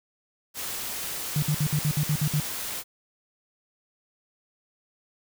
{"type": "noise", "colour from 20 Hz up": "white", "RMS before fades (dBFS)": -33, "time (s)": [0.54, 2.84], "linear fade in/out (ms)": 50}
{"type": "tone bursts", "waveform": "sine", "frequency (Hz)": 150, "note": "D3", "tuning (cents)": 37, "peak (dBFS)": -21, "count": 9, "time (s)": [1.36, 2.4], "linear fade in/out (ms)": 2, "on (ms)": 64, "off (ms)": 58}
{"effects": []}